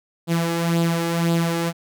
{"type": "tone with flanger", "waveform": "sawtooth", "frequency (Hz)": 168, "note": "E3", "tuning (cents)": 33, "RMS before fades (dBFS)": -21, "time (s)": [0.27, 1.73], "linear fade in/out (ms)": 50, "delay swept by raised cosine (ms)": [0.24, 2.44], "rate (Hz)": 1.9, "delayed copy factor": 0.55, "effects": []}